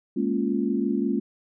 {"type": "chord", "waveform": "sine", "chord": "Bb minor seventh", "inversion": "third", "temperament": "equal", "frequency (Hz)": [207.7, 233.1, 277.2, 349.2], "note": ["Ab3", "Bb3", "Db4", "F4"], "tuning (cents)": [0, 0, 0, 0], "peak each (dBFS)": [-27, -27, -27, -29], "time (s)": [0.16, 1.2], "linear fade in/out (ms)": 10, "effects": []}